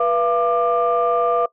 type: tone cluster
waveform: sine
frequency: 486 / 681 / 1191 Hz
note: B4 / F5 / D6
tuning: -28 / -44 / +24 cents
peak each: -19 dBFS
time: 0-1.46 s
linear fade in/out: 5 ms
effects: noise-tail reverb RT60 0.1 s tail -20 dB re dry + tanh soft clip ceiling -8 dBFS